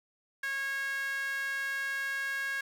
sawtooth tone with high-pass filter, 547 Hz, C#5, 23 cents flat, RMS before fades -34 dBFS, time 0.43-2.61 s, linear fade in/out 5 ms, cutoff 1700 Hz, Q 7, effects none

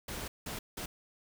pink noise bursts at uneven times, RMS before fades -40 dBFS, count 3, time 0.08-0.28 / 0.46-0.59 / 0.77-0.86 s, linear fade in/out 5 ms, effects none

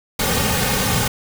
pink noise with comb filter, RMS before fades -19 dBFS, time 0.19-1.08 s, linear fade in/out 5 ms, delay 3 ms, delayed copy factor -0.8, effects none

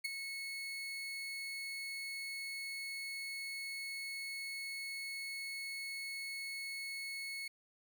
30% pulse tone with ADSR envelope, 2196 Hz, C#7, 17 cents flat, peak -30 dBFS, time 0.04-7.48 s, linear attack 12 ms, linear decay 16 ms, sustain -8 dB, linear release 5 ms, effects none

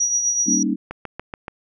sine tone with tremolo, 5790 Hz, F#8, 38 cents flat, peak -15 dBFS, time 0-0.63 s, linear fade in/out 5 ms, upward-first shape triangle, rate 8 Hz, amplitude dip 55%
sine chord, Eb dominant seventh, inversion first, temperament equal, 196 / 233.1 / 277.2 / 311.1 Hz, G3 / Bb3 / Db4 / Eb4, 0 / 0 / 0 / 0 cents, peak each -24 dBFS, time 0.46-0.76 s, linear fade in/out 20 ms
click train, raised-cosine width 0.5 ms, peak -15 dBFS, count 5, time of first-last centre 0.91-1.481 s, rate 7 Hz
effects none

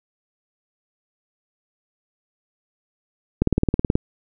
click train, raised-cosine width 3 ms, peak -4 dBFS, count 11, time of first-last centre 3.42-3.955 s, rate 18.7 Hz, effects none

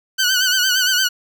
15% pulse tone with vibrato, 1500 Hz, F#6, 23 cents sharp, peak -8 dBFS, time 0.18-1.09 s, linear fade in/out 20 ms, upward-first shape sine, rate 8.7 Hz, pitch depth 65 cents each way, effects none

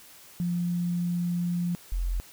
sine tone pair in turn, 174.6 / 43.65 Hz, F3 / F1, 0 / 0 cents, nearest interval 2 octaves, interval 2400 cents, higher first, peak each -25 dBFS, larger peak neither, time 0.4-1.75 / 1.92-2.2 s, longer first, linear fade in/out 0 ms, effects white hiss -51 dBFS RMS until 2.32 s

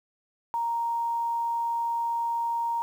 sine tone with quantisation, 932.3 Hz, A#5, in tune, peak -25 dBFS, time 0.54-2.82 s, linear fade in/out 0 ms, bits 9, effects none

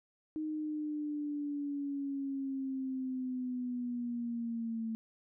sine linear sweep, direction down, 311.1 to 223.2 Hz, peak -34 dBFS, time 0.36-4.95 s, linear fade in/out 0 ms, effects none

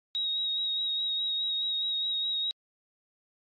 sine tone with vibrato, 3792 Hz, A#7, 29 cents sharp, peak -27 dBFS, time 0.15-2.51 s, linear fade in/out 0 ms, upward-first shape sine, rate 4.8 Hz, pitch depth 23 cents each way, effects MP3 32 kbps

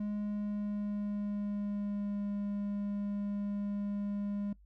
triangle tone with pitch glide, 207.7 to 203.3 Hz, G#3 to G#3, 0 to -37 cents, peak -31 dBFS, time 0-4.53 s, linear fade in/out 5 ms, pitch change -37 cents, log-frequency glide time 0.12-2.27 s, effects noise-tail reverb RT60 0.1 s tail -20 dB re dry + added 50 Hz sine -57 dBFS peak until 4.65 s

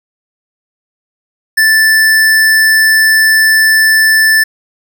square tone, 1760 Hz, A6, in tune, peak -6 dBFS, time 1.57-4.44 s, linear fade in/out 10 ms, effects 7-bit

